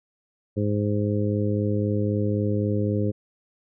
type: harmonic tone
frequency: 103.83 Hz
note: G#2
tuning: in tune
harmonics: 1 / 2 / 3 / 4 / 5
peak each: -24 / -27 / -29 / -30 / -31 dBFS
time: 0.56-3.12 s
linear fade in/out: 20 ms
effects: none